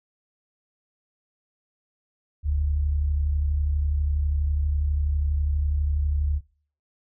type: tone pair together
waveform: sine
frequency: 41.21 / 73.42 Hz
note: E1 / D2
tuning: 0 / 0 cents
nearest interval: minor seventh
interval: 1000 cents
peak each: -29 / -21 dBFS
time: 2.43-6.41 s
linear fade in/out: 50 ms
effects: noise-tail reverb RT60 0.5 s tail -25 dB re dry